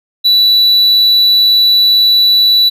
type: tone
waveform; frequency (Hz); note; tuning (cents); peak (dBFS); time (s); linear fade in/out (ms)
triangle; 3951; B7; 0; -4; 0.24-2.7; 20
effects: none